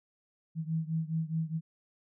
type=beating tone pair; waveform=sine; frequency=159.4 / 164.2 Hz; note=D#3 / E3; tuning=+42 / -6 cents; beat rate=4.8 Hz; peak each=-32 / -34 dBFS; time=0.55-1.61 s; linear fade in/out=50 ms; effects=none